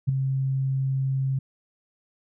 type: tone with ADSR envelope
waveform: sine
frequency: 134 Hz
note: C3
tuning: 42 cents sharp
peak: -15 dBFS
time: 0.07-1.39 s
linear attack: 21 ms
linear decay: 6 ms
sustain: -7 dB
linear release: 6 ms
effects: none